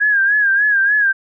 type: tone with vibrato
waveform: sine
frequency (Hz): 1638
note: G#6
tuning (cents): -24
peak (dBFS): -11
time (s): 0-1.13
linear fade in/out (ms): 20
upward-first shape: sine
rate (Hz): 3.4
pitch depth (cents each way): 76
effects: none